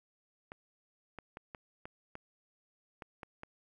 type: clicks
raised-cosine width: 0.5 ms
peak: -29 dBFS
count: 9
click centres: 0.519 / 1.187 / 1.371 / 1.548 / 1.855 / 2.154 / 3.022 / 3.232 / 3.434 s
effects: 11-bit